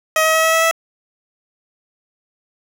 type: tone with pitch steps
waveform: 15% pulse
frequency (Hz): 633 / 637.4 / 641.8 / 646.3 / 650.8 / 655.3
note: D#5 / D#5 / E5 / E5 / E5 / E5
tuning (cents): +30 / +42 / -46 / -34 / -22 / -10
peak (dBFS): -6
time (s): 0.16-0.712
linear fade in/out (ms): 2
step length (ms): 92
effects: none